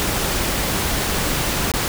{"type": "noise with dropouts", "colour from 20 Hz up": "pink", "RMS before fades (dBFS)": -21, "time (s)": [0, 1.88], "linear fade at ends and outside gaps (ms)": 0, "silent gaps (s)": [1.717, 1.738], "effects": []}